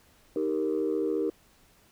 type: chord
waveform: sine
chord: Eb major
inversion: none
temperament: equal with one note detuned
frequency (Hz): 312.6 / 392 / 466.2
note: Eb4 / G4 / Bb4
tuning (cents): +8 / 0 / 0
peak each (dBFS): -29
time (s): 0.36-1.3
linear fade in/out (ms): 2
effects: tanh soft clip ceiling -19 dBFS + pink hiss -61 dBFS RMS until 1.91 s